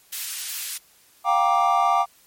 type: high-pass noise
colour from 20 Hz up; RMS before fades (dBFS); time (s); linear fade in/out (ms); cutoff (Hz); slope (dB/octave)
white; -30; 0.12-0.78; 10; 2000; 12
type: chord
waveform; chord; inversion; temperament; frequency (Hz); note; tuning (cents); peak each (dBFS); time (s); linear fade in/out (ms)
triangle; G minor seventh; third; just; 705.6 / 784 / 940.8 / 1176; F5 / G5 / Bb5 / D6; +18 / 0 / +16 / +2; -20 / -20 / -24 / -19; 1.24-2.06; 50
effects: white hiss -56 dBFS RMS until 2.26 s + MP3 64 kbps